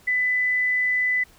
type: tone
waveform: sine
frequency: 1999 Hz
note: B6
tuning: 20 cents sharp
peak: -19 dBFS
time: 0.07-1.24 s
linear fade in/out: 10 ms
effects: pink hiss -54 dBFS RMS until 1.38 s